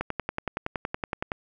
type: click train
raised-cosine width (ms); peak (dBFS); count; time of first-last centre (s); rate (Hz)
0.5; -13; 15; 0.01-1.318; 10.7
effects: none